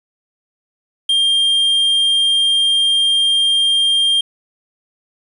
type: tone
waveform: triangle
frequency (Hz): 3200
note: G7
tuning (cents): +35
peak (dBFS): -10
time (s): 1.09-4.21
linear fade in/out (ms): 5
effects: resampled to 32000 Hz + 7-bit